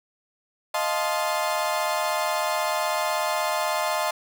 35% pulse chord, F dominant seventh, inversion third, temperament equal with one note detuned, 622.3 / 698.5 / 869.9 / 1046.5 Hz, Eb5 / F5 / A5 / C6, 0 / 0 / -20 / 0 cents, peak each -26 / -28 / -28 / -27 dBFS, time 0.74-4.11 s, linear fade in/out 5 ms, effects none

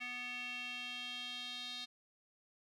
square tone with band-pass filter sweep, 246.9 Hz, B3, in tune, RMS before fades -44 dBFS, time 0-1.86 s, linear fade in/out 20 ms, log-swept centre 2400 to 3800 Hz, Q 5, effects none

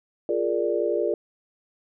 sine chord, Bb dominant seventh, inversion second, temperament equal, 349.2 / 415.3 / 466.2 / 587.3 Hz, F4 / Ab4 / Bb4 / D5, 0 / 0 / 0 / 0 cents, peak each -27 dBFS, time 0.29-1.14 s, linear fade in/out 2 ms, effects none

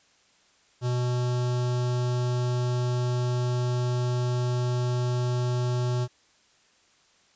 square tone with notch filter, 123.47 Hz, B2, in tune, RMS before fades -26 dBFS, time 0.81-6.08 s, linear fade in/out 50 ms, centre 2100 Hz, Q 1.3, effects white hiss -62 dBFS RMS until 7.35 s + resampled to 16000 Hz

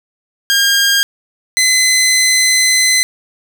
15% pulse tone pair in turn, 1612 / 2035 Hz, G6 / C7, +48 / -49 cents, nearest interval major third, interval 403 cents, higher second, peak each -3 dBFS, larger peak neither, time 0.5-1.03 / 1.57-3.03 s, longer second, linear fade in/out 0 ms, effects none

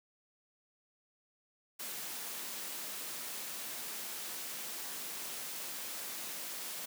white high-pass noise, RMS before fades -42 dBFS, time 1.79-6.86 s, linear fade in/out 10 ms, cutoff 160 Hz, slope 24 dB/octave, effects none

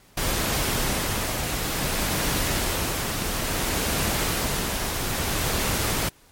pink noise with tremolo, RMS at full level -24 dBFS, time 0.17-6.09 s, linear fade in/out 5 ms, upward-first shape sine, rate 0.58 Hz, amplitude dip 30%, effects pink hiss -55 dBFS RMS until 6.31 s + MP3 64 kbps

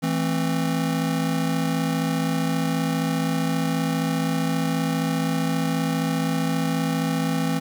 square chord, A minor, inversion second, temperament just, 165 / 220 / 264 Hz, E3 / A3 / C4, +2 / 0 / +16 cents, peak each -25 / -30 / -26 dBFS, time 0.02-7.6 s, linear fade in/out 20 ms, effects 9-bit

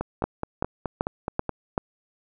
two click trains, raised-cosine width 1 ms, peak -9 / -13 dBFS, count 5 / 8, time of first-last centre 0.24-1.778 / 0.01-1.493 s, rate 2.6 / 4.72 Hz, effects none

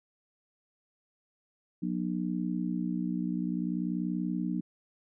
harmonic tone, 60.5 Hz, B1, 35 cents flat, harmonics 3 / 4 / 5, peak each -32 / -34 / -35 dBFS, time 1.82-4.61 s, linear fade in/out 10 ms, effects none

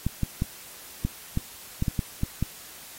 clicks, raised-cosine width 5 ms, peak -12 dBFS, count 10, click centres 0.066 / 0.233 / 0.421 / 1.05 / 1.374 / 1.824 / 1.882 / 1.992 / 2.234 / 2.426 s, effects white hiss -45 dBFS RMS until 2.98 s + AAC 48 kbps

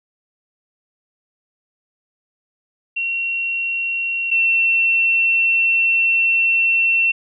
sine tone pair in turn, 2735 / 2705 Hz, F7 / E7, -37 / +44 cents, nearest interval unison, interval 19 cents, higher first, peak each -19 / -13 dBFS, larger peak second, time 2.96-4.31 / 4.31-7.12 s, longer second, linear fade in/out 10 ms, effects none

